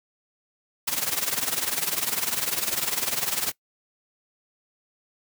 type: noise with tremolo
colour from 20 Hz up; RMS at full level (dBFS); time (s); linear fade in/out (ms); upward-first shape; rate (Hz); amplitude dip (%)
white; -23; 0.87-3.52; 10; triangle; 20; 85
effects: noise-tail reverb RT60 0.1 s tail -21 dB re dry + high-pass 100 Hz 12 dB/octave